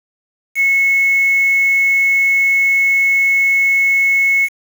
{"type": "tone with quantisation", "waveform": "sine", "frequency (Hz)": 2192, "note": "C#7", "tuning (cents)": -20, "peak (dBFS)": -10, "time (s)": [0.55, 4.49], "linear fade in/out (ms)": 50, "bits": 5, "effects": []}